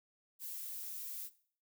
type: noise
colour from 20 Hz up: violet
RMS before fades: -44 dBFS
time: 0.39-1.3 s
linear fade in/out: 50 ms
effects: noise-tail reverb RT60 0.5 s tail -17 dB re dry